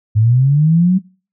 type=linear sweep; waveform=sine; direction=up; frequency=103.83 to 190 Hz; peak=-8 dBFS; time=0.15-0.99 s; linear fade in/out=20 ms; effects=noise-tail reverb RT60 0.4 s tail -24 dB re dry